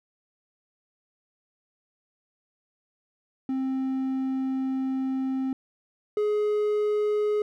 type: tone pair in turn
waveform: triangle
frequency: 263.9 / 419.9 Hz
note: C4 / G#4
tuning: +15 / +19 cents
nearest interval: minor sixth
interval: 804 cents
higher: second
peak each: -23 / -20 dBFS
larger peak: second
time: 3.49-5.53 / 6.17-7.42 s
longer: first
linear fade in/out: 2 ms
effects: none